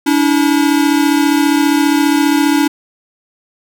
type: tone pair together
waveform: square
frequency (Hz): 287.2 / 322.1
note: D4 / E4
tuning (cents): -39 / -40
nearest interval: major second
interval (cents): 199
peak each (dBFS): -12 / -15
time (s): 0.06-2.68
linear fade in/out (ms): 10
effects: none